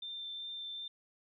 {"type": "tone with vibrato", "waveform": "sine", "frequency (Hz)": 3572, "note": "A7", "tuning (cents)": 25, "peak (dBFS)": -40, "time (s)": [0.02, 0.88], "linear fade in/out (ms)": 5, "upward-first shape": "sine", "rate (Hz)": 2.6, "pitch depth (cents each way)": 9, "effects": []}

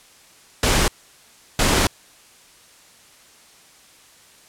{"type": "noise bursts at uneven times", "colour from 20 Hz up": "pink", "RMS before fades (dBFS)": -17, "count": 2, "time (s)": [[0.63, 0.88], [1.59, 1.87]], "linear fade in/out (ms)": 2, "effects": ["white hiss -50 dBFS RMS until 4.48 s", "low-pass 10000 Hz 12 dB/octave"]}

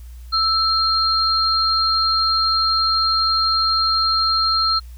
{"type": "tone pair together", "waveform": "sine", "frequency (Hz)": [1318.5, 4204], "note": ["E6", "C8"], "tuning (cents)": [0, 7], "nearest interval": "octave + minor sixth", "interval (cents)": 2007, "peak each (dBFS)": [-19, -17], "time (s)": [0.32, 4.8], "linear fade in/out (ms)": 20, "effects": ["added 60 Hz sine -34 dBFS peak until 4.97 s", "white hiss -54 dBFS RMS until 4.97 s"]}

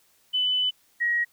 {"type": "tone pair in turn", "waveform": "sine", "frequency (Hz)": [3002, 1897.7], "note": ["F#7", "A#6"], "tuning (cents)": [24, 30], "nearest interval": "minor sixth", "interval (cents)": 794, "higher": "first", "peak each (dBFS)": -21, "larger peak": "neither", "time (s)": [[0.33, 0.71], [1, 1.25]], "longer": "first", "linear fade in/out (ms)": 20, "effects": ["white hiss -63 dBFS RMS until 1.32 s"]}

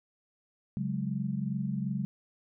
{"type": "chord", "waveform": "sine", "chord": "C# suspended fourth", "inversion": "none", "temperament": "equal", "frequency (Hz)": [138.59, 185, 207.7], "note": ["C#3", "F#3", "G#3"], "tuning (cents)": [0, 0, 0], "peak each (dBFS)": -34, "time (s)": [0.77, 2.05], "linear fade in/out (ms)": 0, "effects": []}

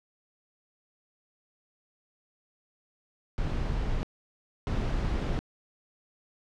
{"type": "noise bursts at uneven times", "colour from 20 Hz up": "brown", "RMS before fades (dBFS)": -29, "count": 2, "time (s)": [[3.38, 4.03], [4.67, 5.39]], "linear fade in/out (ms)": 0, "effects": ["low-pass 5000 Hz 12 dB/octave"]}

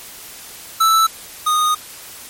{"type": "tone pair in turn", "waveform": "square", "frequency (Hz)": [1318.5, 1236.4], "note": ["E6", "D#6"], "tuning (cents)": [0, -11], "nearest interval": "minor second", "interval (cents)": 111, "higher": "first", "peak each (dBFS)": [-11, -14], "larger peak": "first", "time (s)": [[0.8, 1.07], [1.46, 1.75]], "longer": "second", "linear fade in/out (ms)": 10, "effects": ["white hiss -36 dBFS RMS until 2.29 s", "MP3 64 kbps"]}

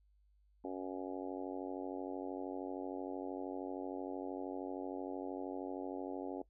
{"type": "harmonic tone", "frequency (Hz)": 93, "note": "F#2", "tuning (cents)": 9, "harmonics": [3, 4, 5, 6, 7, 8, 9], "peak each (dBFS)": [-43, -45, -47, -49, -50, -51, -52], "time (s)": [0.64, 6.42], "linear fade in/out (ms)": 5, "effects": ["noise-tail reverb RT60 0.1 s tail -19 dB re dry", "added 50 Hz sine -67 dBFS peak until 6.49 s"]}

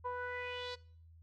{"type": "tone with low-pass filter sweep", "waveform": "sawtooth", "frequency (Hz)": 493.9, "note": "B4", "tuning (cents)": 0, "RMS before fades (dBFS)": -41, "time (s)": [0.04, 0.76], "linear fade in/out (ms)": 20, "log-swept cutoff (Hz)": [1000, 4500], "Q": 4.3, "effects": ["noise-tail reverb RT60 0.5 s tail -21 dB re dry", "added 82 Hz sine -56 dBFS peak until 1.22 s"]}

